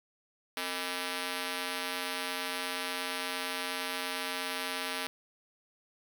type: ring-modulated tone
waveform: 5% pulse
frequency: 359.9 Hz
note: F#4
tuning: 48 cents flat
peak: -19 dBFS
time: 0.57-5.07 s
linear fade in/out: 0 ms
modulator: 95.7 Hz
effects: none